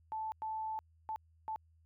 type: tone bursts at uneven times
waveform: sine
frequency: 876 Hz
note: A5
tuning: 8 cents flat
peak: -36 dBFS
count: 4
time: 0.12-0.32 / 0.42-0.79 / 1.09-1.16 / 1.48-1.56 s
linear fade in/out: 0 ms
effects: added 81 Hz sine -64 dBFS peak until 1.85 s